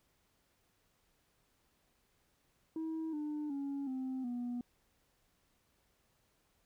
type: tone with pitch steps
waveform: sine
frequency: 320.8 / 299.3 / 279.3 / 260.6 / 243.1 Hz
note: E4 / D4 / C#4 / C4 / B3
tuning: -47 / +33 / +13 / -7 / -27 cents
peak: -34 dBFS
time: 2.76-4.61 s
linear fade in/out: 2 ms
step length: 370 ms
effects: tanh soft clip ceiling -35 dBFS + pink hiss -75 dBFS RMS until 6.65 s